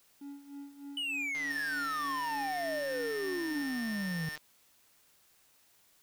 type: tone with tremolo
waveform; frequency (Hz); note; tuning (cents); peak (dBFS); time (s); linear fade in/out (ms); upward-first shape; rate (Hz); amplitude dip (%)
triangle; 282.1; C#4; +30; -39; 0.21-3.62; 5; sine; 3.3; 75
type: exponential sweep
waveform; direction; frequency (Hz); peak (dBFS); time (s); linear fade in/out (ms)
triangle; down; 3000 to 154.3; -31; 0.97-4.29; 2
type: click train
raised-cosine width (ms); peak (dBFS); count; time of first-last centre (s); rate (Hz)
0.2; -30; 461; 1.35-4.376; 152
type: tone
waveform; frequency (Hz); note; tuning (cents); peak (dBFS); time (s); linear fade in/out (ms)
square; 1806; A6; +45; -40; 1.5-4.36; 5
effects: white hiss -66 dBFS RMS until 6.02 s